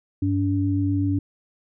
sine tone pair together, 98 / 286 Hz, G2 / D4, 0 / -46 cents, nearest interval octave + perfect fifth, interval 1854 cents, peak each -22 dBFS, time 0.22-1.19 s, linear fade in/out 5 ms, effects none

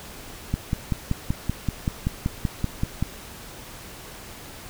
click train, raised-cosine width 5 ms, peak -10 dBFS, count 14, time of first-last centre 0.54-3.026 s, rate 5.23 Hz, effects pink hiss -41 dBFS RMS until 4.69 s

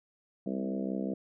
harmonic tone with a mistuned harmonic, 65.41 Hz, C2, in tune, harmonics 3 / 4 / 5 / 6 / 7 / 8 / 9 / 10, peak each -34 / -37 / -39 / -45 / -42 / -43 / -47 / -45 dBFS, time 0.46-1.14 s, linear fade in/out 5 ms, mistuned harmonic 3, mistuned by +18 cents, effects none

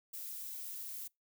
violet noise, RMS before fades -44 dBFS, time 0.13-1.08 s, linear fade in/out 10 ms, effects noise-tail reverb RT60 0.2 s tail -26 dB re dry

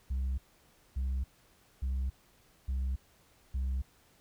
sine tone bursts, 65.41 Hz, C2, in tune, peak -27 dBFS, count 5, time 0.1-3.82 s, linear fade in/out 10 ms, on 280 ms, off 580 ms, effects tanh soft clip ceiling -29 dBFS + pink hiss -65 dBFS RMS until 4.2 s

